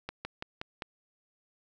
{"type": "slowing click train", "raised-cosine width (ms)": 0.3, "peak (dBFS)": -20, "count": 5, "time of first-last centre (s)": [0.09, 0.822], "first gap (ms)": 160, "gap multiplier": 1.09, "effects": []}